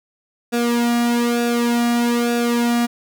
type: tone with flanger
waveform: sawtooth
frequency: 237.8 Hz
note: A#3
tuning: 35 cents sharp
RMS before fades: -18 dBFS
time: 0.52-2.87 s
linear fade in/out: 20 ms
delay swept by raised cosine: 0.96 to 1.96 ms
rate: 1.1 Hz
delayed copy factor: -0.8
effects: none